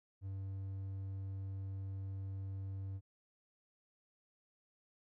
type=tone; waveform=triangle; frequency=96.8 Hz; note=G2; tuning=21 cents flat; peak=-38 dBFS; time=0.21-3.01 s; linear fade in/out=50 ms; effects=none